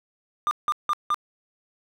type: tone bursts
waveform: triangle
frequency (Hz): 1200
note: D6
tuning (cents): +37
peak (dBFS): -18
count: 4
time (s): 0.47-1.144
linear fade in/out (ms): 0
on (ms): 41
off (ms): 170
effects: none